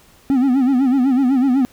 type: tone with vibrato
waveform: triangle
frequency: 261.6 Hz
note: C4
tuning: in tune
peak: -10 dBFS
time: 0.3-1.65 s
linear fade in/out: 0 ms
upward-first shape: sine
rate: 8 Hz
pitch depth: 120 cents each way
effects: pink hiss -50 dBFS RMS until 1.72 s